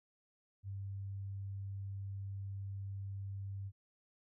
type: tone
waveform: sine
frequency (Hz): 98.3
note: G2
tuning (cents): +5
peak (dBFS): -40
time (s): 0.63-3.72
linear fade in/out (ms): 50
effects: none